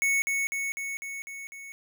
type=tone with echo; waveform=square; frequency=2212 Hz; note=C#7; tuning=4 cents flat; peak=-23 dBFS; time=0.02-0.22 s; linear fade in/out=0 ms; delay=250 ms; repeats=6; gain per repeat=-3 dB; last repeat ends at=1.72 s; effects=none